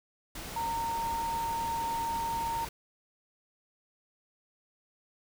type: tone in noise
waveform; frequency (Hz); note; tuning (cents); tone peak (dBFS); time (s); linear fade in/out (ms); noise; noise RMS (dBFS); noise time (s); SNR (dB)
sine; 920; A#5; -23; -30; 0.56-2.65; 5; pink; -41; 0.35-2.69; +8
effects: none